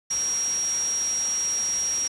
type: tone in noise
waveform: sine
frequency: 5650 Hz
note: F8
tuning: 19 cents sharp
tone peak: -23 dBFS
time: 0.1-2.08 s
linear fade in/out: 10 ms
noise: white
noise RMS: -34 dBFS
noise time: 0.1-2.08 s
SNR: +8 dB
effects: resampled to 24000 Hz